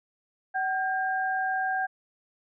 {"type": "tone pair together", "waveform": "sine", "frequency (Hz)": [757, 1604], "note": ["F#5", "G6"], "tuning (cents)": [39, 39], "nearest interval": "octave + minor second", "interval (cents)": 1300, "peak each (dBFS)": [-27, -29], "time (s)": [0.54, 1.87], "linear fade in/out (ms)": 20, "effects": []}